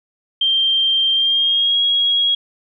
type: tone with pitch glide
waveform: sine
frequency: 3165 to 3303 Hz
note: G7 to G#7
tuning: +16 to -10 cents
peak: -13 dBFS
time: 0.41-2.35 s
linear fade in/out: 5 ms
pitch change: +74 cents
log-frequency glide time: 1.13-1.8 s
effects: none